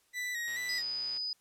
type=tone with vibrato; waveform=40% pulse; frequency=1934 Hz; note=B6; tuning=37 cents flat; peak=-33 dBFS; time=0.13-0.83 s; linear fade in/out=50 ms; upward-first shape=square; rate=2.3 Hz; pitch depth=42 cents each way
type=click train; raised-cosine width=0.2 ms; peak=-34 dBFS; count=87; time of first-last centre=0.48-1.174 s; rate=124 Hz
type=tone; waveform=sine; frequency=4978 Hz; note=D#8; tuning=in tune; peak=-33 dBFS; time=0.69-1.33 s; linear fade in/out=2 ms
effects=white hiss -70 dBFS RMS until 1.4 s + low-pass 12000 Hz 12 dB/octave